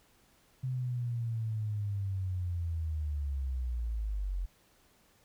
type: linear sweep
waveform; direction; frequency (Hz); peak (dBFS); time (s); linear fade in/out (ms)
sine; down; 130 to 43.65; -31; 0.63-4.46; 10
effects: pink hiss -66 dBFS RMS until 5.24 s